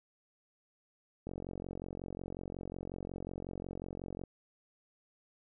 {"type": "click train", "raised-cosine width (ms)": 2, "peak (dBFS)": -28, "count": 136, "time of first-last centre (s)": [1.27, 4.237], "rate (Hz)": 45.5, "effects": []}